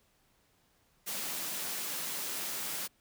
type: high-pass noise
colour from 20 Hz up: white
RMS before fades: -37 dBFS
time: 1.06-2.88 s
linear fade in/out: 20 ms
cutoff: 130 Hz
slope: 96 dB/octave
effects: pink hiss -70 dBFS RMS until 3 s